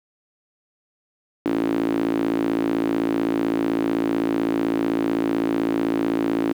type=tone with high-pass filter; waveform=sawtooth; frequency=55.8 Hz; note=A1; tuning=25 cents sharp; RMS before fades=-22 dBFS; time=1.45-6.53 s; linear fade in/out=10 ms; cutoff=300 Hz; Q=6.9; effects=low-pass 3000 Hz 12 dB/octave + 8-bit